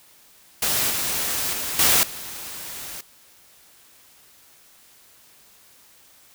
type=noise with level steps; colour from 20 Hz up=white; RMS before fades=-22 / -25 / -28 / -17 / -35 dBFS; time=0.62-3.01 s; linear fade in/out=5 ms; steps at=0.9 / 1.53 / 1.79 / 2.03 s; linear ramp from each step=2 ms; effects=white hiss -53 dBFS RMS until 6.34 s